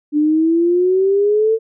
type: exponential sweep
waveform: sine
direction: up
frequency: 293.7 to 452.5 Hz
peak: -11 dBFS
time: 0.12-1.59 s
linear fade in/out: 50 ms
effects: none